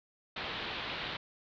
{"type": "low-pass noise", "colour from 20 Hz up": "white", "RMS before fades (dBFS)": -39, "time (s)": [0.36, 1.17], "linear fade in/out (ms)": 5, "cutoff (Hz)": 4000, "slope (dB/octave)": 48, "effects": []}